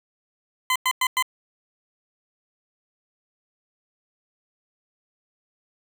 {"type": "tone bursts", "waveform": "20% pulse", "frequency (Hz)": 1023, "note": "C6", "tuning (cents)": -39, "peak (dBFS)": -14, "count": 4, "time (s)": [0.7, 1.225], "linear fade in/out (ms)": 2, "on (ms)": 57, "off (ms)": 99, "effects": []}